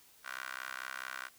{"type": "tone with high-pass filter", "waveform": "15% pulse", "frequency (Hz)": 64.6, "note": "C2", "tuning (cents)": -21, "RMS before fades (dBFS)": -43, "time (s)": [0.23, 1.3], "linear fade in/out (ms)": 50, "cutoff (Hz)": 1400, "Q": 3.6, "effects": ["white hiss -62 dBFS RMS until 1.38 s"]}